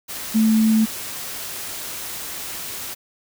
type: tone in noise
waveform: sine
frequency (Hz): 220.3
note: A3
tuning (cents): +2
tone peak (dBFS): -13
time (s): 0.34-0.86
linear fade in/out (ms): 20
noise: white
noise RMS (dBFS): -31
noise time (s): 0.08-2.95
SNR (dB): +15
effects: none